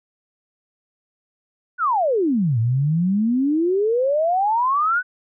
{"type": "exponential two-way sweep", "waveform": "sine", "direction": "down then up", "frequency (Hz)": [1523, 110, 1523], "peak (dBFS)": -16, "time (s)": [1.78, 5.03], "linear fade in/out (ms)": 50, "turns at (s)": 2.59, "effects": []}